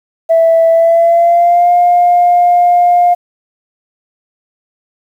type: tone with pitch glide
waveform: sine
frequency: 659 to 706.3 Hz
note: E5 to F5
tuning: -1 to +19 cents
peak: -4 dBFS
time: 0.29-3.15 s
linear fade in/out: 20 ms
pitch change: +120 cents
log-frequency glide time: 0.7-1.72 s
effects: tanh soft clip ceiling -1 dBFS + 7-bit